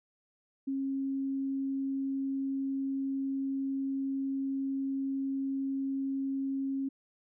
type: tone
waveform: sine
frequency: 271.1 Hz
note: C#4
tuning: 38 cents flat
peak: -30 dBFS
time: 0.67-6.89 s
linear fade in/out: 10 ms
effects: none